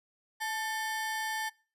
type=ring-modulated tone; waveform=40% pulse; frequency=1327 Hz; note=E6; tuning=11 cents sharp; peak=-28 dBFS; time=0.4-1.5 s; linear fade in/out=20 ms; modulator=456 Hz; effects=noise-tail reverb RT60 0.4 s tail -26 dB re dry + resampled to 32000 Hz